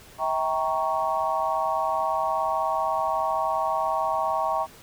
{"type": "chord", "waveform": "sine", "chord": "E diminished seventh", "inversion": "none", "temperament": "equal with one note detuned", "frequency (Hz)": [644.6, 784, 932.3, 1108.7], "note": ["E5", "G5", "Bb5", "Db6"], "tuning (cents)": [-39, 0, 0, 0], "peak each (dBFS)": -28, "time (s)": [0.18, 4.67], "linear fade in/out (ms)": 50, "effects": ["pink hiss -49 dBFS RMS until 4.82 s"]}